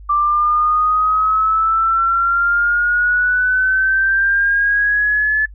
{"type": "exponential sweep", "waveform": "sine", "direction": "up", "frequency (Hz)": [1174.7, 1732], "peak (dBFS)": -12, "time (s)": [0.09, 5.46], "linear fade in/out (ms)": 10, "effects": ["noise-tail reverb RT60 0.1 s tail -25 dB re dry", "added 50 Hz sine -34 dBFS peak until 5.54 s"]}